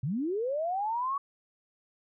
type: linear sweep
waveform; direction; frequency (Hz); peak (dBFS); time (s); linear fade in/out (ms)
sine; up; 116.54 to 1137; -28; 0.03-1.18; 5
effects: none